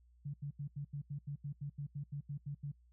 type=tone bursts; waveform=sine; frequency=143.2 Hz; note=D3; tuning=43 cents flat; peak=-38 dBFS; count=15; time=0.25-2.719 s; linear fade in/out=10 ms; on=89 ms; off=81 ms; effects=noise-tail reverb RT60 0.1 s tail -23 dB re dry + added 60 Hz sine -63 dBFS peak until 2.92 s